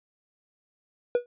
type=tone with exponential decay; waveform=triangle; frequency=485.3 Hz; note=B4; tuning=30 cents flat; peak=-14 dBFS; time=1.15-1.26 s; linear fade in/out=1 ms; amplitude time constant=23 ms; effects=resampled to 8000 Hz